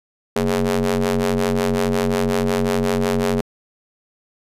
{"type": "ring-modulated tone", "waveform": "sawtooth", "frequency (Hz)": 92.5, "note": "F#2", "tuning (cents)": 0, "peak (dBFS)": -10, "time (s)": [0.36, 3.41], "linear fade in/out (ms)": 0, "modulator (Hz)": 321, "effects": ["resampled to 32000 Hz"]}